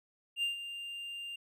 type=tone with ADSR envelope; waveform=triangle; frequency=2795 Hz; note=F7; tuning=1 cent sharp; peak=-27 dBFS; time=0.36-1.36 s; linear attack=67 ms; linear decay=130 ms; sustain=-11 dB; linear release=6 ms; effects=none